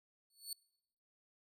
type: tone with exponential growth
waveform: 20% pulse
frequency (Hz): 4435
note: C#8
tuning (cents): 0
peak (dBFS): -32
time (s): 0.3-0.53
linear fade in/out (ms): 2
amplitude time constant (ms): 48
effects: noise-tail reverb RT60 0.9 s tail -25 dB re dry